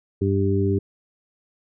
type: harmonic tone with a mistuned harmonic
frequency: 98.2 Hz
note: G2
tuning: 4 cents sharp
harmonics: 1 / 2 / 3 / 4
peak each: -21 / -26 / -26 / -23 dBFS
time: 0.21-0.79 s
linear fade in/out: 10 ms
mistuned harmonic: 1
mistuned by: -17 cents
effects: none